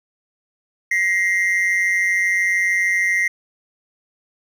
triangle tone pair together, 1900 / 2087 Hz, A#6 / C7, +33 / -5 cents, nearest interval major second, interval 162 cents, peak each -17 dBFS, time 0.91-3.28 s, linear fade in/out 5 ms, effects none

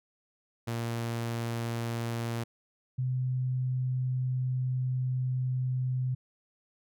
sawtooth / sine tone pair in turn, 116.5 / 127.86 Hz, A#2 / C3, -1 / -40 cents, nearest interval major second, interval 161 cents, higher second, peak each -27 dBFS, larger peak neither, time 0.67-2.44 / 2.98-6.15 s, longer second, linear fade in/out 10 ms, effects none

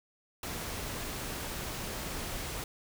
pink noise, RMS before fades -38 dBFS, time 0.43-2.64 s, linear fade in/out 2 ms, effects none

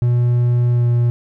triangle tone with pitch glide, 121.2 to 119.81 Hz, B2 to A#2, -32 to +48 cents, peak -10 dBFS, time 0.02-1.1 s, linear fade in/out 0 ms, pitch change -20 cents, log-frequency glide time 0.71-0.87 s, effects none

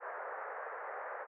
pink band-pass noise, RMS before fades -43 dBFS, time 0-1.27 s, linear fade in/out 50 ms, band 470 to 1800 Hz, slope 48 dB/octave, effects none

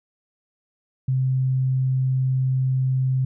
sine tone, 130.6 Hz, C3, 3 cents flat, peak -18 dBFS, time 1.08-3.25 s, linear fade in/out 5 ms, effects none

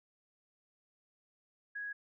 sine tone, 1661.2 Hz, G#6, in tune, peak -38 dBFS, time 1.75-1.93 s, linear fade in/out 10 ms, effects none

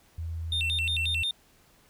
sine tone, 82.2 Hz, E2, 4 cents flat, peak -31 dBFS, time 0.18-1.23 s, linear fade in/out 5 ms
triangle tone with vibrato, 3130 Hz, G7, 3 cents flat, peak -25 dBFS, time 0.52-1.31 s, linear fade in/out 2 ms, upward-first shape square, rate 5.6 Hz, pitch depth 260 cents each way
effects pink hiss -61 dBFS RMS until 1.89 s

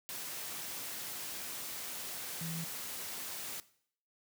sine tone in noise, 165.1 Hz, E3, 3 cents sharp, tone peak -38 dBFS, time 2.41-2.64 s, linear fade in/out 0 ms, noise white, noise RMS -42 dBFS, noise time 0.09-3.6 s, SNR +1 dB, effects noise-tail reverb RT60 0.6 s tail -18 dB re dry + high-pass 100 Hz 12 dB/octave

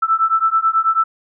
sine beating tone pair, 1318.5 / 1327.7 Hz, E6 / E6, 0 / +12 cents, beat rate 9.2 Hz, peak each -16 dBFS, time 0.02-1.04 s, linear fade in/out 10 ms, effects none

